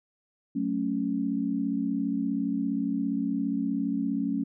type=chord; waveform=sine; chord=F# minor; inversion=none; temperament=equal; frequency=185 / 220 / 277.2 Hz; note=F#3 / A3 / C#4; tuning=0 / 0 / 0 cents; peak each=-33 / -30 / -28 dBFS; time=0.55-4.44 s; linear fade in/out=10 ms; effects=none